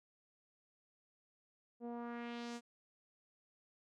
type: tone with low-pass filter sweep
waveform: sawtooth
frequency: 237.2 Hz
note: A#3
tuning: 30 cents sharp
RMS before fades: -45 dBFS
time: 1.8-2.61 s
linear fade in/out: 50 ms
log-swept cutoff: 520 to 8400 Hz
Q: 1.6
effects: none